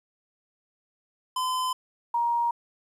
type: tone pair in turn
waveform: square / sine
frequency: 1021 / 942.7 Hz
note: C6 / A#5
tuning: -43 / +19 cents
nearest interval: minor second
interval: 138 cents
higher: first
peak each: -26 / -22 dBFS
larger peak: second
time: 1.36-1.73 / 2.14-2.51 s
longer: neither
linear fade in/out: 5 ms
effects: resampled to 32000 Hz + 10-bit